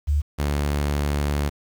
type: tone pair in turn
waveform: sine / sawtooth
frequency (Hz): 73.42 / 72.53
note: D2 / D2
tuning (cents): 0 / -21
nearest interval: unison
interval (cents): 21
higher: first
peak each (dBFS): -17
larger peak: neither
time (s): 0.07-0.22 / 0.38-1.5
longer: second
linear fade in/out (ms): 20
effects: 8-bit